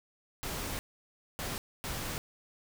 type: noise bursts at uneven times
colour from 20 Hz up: pink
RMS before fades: -37 dBFS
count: 3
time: 0.43-0.79 / 1.39-1.58 / 1.84-2.18 s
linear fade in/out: 0 ms
effects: none